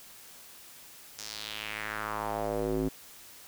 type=tone with band-pass filter sweep; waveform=square; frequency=53.4 Hz; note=G#1; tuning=49 cents sharp; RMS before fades=-34 dBFS; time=1.18-2.89 s; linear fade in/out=10 ms; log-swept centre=6200 to 290 Hz; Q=2.5; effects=white hiss -51 dBFS RMS until 3.47 s